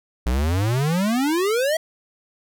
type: exponential sweep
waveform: square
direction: up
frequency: 56.9 to 659.3 Hz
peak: -19 dBFS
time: 0.26-1.77 s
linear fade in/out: 5 ms
effects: none